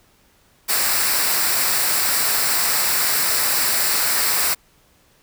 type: noise with comb filter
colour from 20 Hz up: white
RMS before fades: -19 dBFS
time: 0.68-4.55 s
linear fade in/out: 20 ms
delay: 0.31 ms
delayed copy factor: -0.55
effects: pink hiss -57 dBFS RMS until 5.22 s